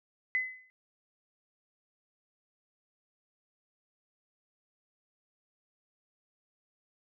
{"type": "tone with exponential decay", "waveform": "sine", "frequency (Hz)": 2026, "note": "B6", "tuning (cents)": 44, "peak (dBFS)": -24, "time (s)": [0.35, 0.7], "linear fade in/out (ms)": 0, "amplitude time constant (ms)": 76, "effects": []}